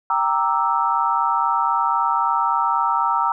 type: chord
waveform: sine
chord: E half-diminished seventh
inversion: first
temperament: equal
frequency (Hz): 784 / 932.3 / 1174.7 / 1318.5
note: G5 / Bb5 / D6 / E6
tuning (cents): 0 / 0 / 0 / 0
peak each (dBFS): -25 / -20 / -25 / -21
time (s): 0.1-3.32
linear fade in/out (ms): 2
effects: none